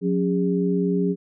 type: tone cluster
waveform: sine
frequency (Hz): 180.8 / 277.3 / 406.6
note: F#3 / C#4 / G#4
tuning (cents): -40 / +1 / -37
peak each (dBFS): -21 / -26 / -24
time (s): 0.01-1.16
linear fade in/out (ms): 50
effects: none